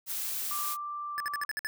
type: noise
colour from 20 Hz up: blue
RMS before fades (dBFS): -34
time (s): 0.06-0.77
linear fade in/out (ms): 50
type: tone with pitch glide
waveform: sine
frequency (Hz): 1178 to 1165.8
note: D6 to D6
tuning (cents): +5 to -13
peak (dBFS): -34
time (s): 0.51-1.45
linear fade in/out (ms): 2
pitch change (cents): -18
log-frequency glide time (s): 1.08-1.32
type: tone bursts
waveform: square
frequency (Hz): 1731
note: A6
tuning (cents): -29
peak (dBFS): -31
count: 7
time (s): 1.18-1.67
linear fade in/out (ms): 0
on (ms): 22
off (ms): 56
effects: none